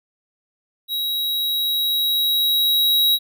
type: tone with level ramp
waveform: square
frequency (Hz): 3848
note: B7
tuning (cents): -46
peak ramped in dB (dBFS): -22 to -14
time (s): 0.88-3.19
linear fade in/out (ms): 50
effects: none